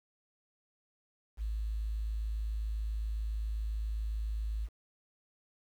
sine tone with quantisation, 53.7 Hz, A1, 41 cents flat, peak -32 dBFS, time 1.37-4.69 s, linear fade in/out 50 ms, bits 10, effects none

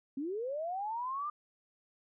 sine linear sweep, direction up, 258.1 to 1215 Hz, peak -34 dBFS, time 0.17-1.3 s, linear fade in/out 5 ms, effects none

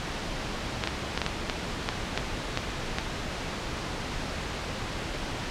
clicks, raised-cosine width 0.2 ms, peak -8 dBFS, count 10, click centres 0.838 / 0.874 / 1.176 / 1.217 / 1.264 / 1.498 / 1.889 / 2.176 / 2.574 / 2.985 s, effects pink hiss -33 dBFS RMS until 5.5 s + low-pass 5000 Hz 12 dB/octave

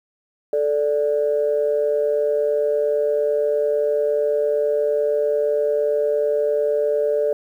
sine tone pair together, 438.5 / 587.3 Hz, A4 / D5, -6 / 0 cents, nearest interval perfect fourth, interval 506 cents, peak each -19 dBFS, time 0.53-7.33 s, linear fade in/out 2 ms, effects tanh soft clip ceiling -9 dBFS + 9-bit

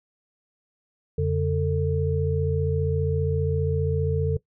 sine tone cluster, 87.8 / 142.8 / 447.2 Hz, F2 / D3 / A4, +10 / -48 / +28 cents, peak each -25 / -25 / -25 dBFS, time 1.18-4.37 s, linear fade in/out 5 ms, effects noise-tail reverb RT60 0.1 s tail -19 dB re dry

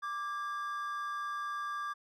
triangle tone pair together, 1174.7 / 1630.9 Hz, D6 / G#6, 0 / -32 cents, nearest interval tritone, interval 568 cents, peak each -34 / -40 dBFS, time 0.02-1.94 s, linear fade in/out 20 ms, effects none

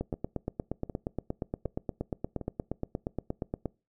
two click trains, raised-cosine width 2 ms, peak -18 / -24 dBFS, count 32 / 4, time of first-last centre 0.01-3.657 / 0.14-2.413 s, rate 8.5 / 1.32 Hz, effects noise-tail reverb RT60 0.3 s tail -24 dB re dry

